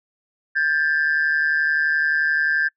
sine tone pair together, 1588 / 1739.5 Hz, G6 / A6, +22 / -20 cents, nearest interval major second, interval 158 cents, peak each -18 / -20 dBFS, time 0.55-2.69 s, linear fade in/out 20 ms, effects noise-tail reverb RT60 0.1 s tail -23 dB re dry + tanh soft clip ceiling -12 dBFS

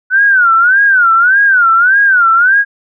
sine tone with vibrato, 1480 Hz, F#6, in tune, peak -5 dBFS, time 0.1-2.65 s, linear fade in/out 50 ms, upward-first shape sine, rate 1.7 Hz, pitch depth 180 cents each way, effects none

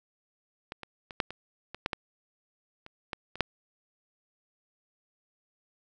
clicks, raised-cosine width 0.3 ms, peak -21 / -24 / -25 / -9 / -23 / -23 / -12 / -14 / -29 / -17 / -26 / -7 dBFS, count 12, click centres 0.721 / 0.833 / 1.108 / 1.202 / 1.306 / 1.746 / 1.861 / 1.932 / 2.864 / 3.132 / 3.356 / 3.407 s, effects none

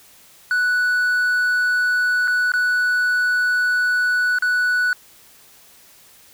triangle tone with dropouts, 1480 Hz, F#6, in tune, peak -14 dBFS, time 0.51-4.93 s, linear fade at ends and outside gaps 1 ms, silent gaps 2.275-2.279 / 2.519-2.537 / 4.386-4.423 s, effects white hiss -49 dBFS RMS until 6.33 s

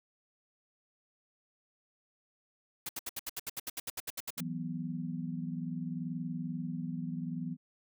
white noise bursts, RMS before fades -38 dBFS, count 16, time 2.86-4.406 s, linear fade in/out 5 ms, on 31 ms, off 70 ms
sine chord, E suspended second, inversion none, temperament just, 164.81 / 185.42 / 247.2 Hz, E3 / F#3 / B3, 0 / +4 / +2 cents, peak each -38 / -41 / -39 dBFS, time 4.37-7.57 s, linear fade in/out 50 ms
effects none

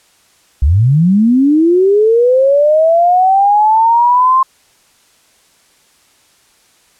sine linear sweep, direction up, 61 to 1060 Hz, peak -6 dBFS, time 0.62-4.43 s, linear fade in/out 5 ms, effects white hiss -51 dBFS RMS until 6.99 s + low-pass 10000 Hz 12 dB/octave

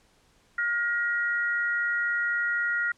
sine tone pair together, 1421.9 / 1898 Hz, F6 / A#6, +31 / +31 cents, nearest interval perfect fourth, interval 500 cents, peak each -26 / -28 dBFS, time 0.58-2.92 s, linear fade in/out 5 ms, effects pink hiss -63 dBFS RMS until 2.97 s + low-pass 9000 Hz 12 dB/octave

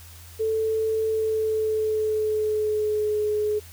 sine tone with pitch glide, 440.7 to 422.5 Hz, A4 to G#4, +3 to +30 cents, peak -21 dBFS, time 0.39-3.6 s, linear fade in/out 20 ms, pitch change -73 cents, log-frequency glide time 1.04-3.21 s, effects added 84 Hz sine -44 dBFS peak until 3.72 s + white hiss -48 dBFS RMS until 3.72 s

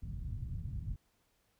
white low-pass noise, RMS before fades -40 dBFS, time 0.02-0.96 s, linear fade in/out 5 ms, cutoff 130 Hz, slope 24 dB/octave, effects pink hiss -75 dBFS RMS until 1.59 s

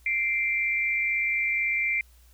sine tone pair together, 2093 / 2349 Hz, C7 / D7, 0 / 0 cents, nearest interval major second, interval 200 cents, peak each -26 dBFS, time 0.06-2.01 s, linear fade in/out 2 ms, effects added 60 Hz sine -53 dBFS peak until 2.33 s + white hiss -62 dBFS RMS until 2.33 s

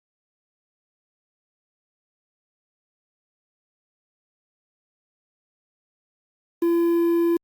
triangle tone with quantisation, 339.6 Hz, F4, 48 cents flat, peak -15 dBFS, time 6.62-7.37 s, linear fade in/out 5 ms, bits 7, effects Opus 48 kbps

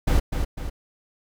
brown noise with echo, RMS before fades -18 dBFS, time 0.07-0.2 s, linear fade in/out 10 ms, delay 250 ms, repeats 2, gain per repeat -6 dB, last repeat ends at 0.7 s, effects none

